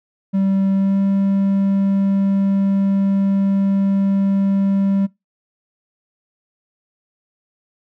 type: tone with pitch glide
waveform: triangle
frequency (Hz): 194 to 196.25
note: G3 to G3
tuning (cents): -18 to +2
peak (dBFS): -12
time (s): 0.33-5.07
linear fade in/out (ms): 20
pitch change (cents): +20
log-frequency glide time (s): 0.74-1
effects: noise-tail reverb RT60 0.2 s tail -23 dB re dry